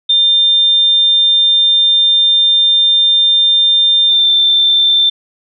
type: tone with pitch glide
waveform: sine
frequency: 3600 to 3565 Hz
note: A7 to A7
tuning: +39 to +22 cents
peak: -7 dBFS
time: 0.09-5.1 s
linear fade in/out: 10 ms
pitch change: -17 cents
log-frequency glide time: 4.07-4.29 s
effects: none